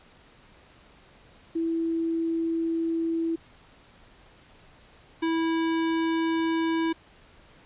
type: tone pair in turn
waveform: sine / square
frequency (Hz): 329.6 / 327.1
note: E4 / E4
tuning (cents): 0 / -13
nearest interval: unison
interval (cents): 13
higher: first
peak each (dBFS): -24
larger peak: neither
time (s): 1.55-3.36 / 5.22-6.93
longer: first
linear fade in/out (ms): 10
effects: pink hiss -55 dBFS RMS until 7.65 s + resampled to 8000 Hz